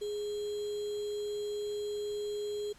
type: tone with sample-and-hold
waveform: sine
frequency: 415.3 Hz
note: G#4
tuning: in tune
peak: -33 dBFS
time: 0.01-2.73 s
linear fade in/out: 10 ms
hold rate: 3675 Hz
effects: pink hiss -59 dBFS RMS until 2.78 s + low-pass 10000 Hz 12 dB/octave